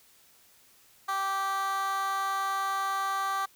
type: tone with high-pass filter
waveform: 15% pulse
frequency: 390 Hz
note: G4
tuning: 9 cents flat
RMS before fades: -30 dBFS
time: 1.08-3.46 s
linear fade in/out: 10 ms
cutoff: 990 Hz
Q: 7.3
effects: white hiss -60 dBFS RMS until 3.55 s